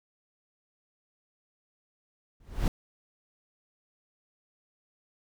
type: noise with exponential growth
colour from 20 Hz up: brown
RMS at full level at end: -20 dBFS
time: 2.4-2.68 s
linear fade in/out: 2 ms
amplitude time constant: 60 ms
effects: none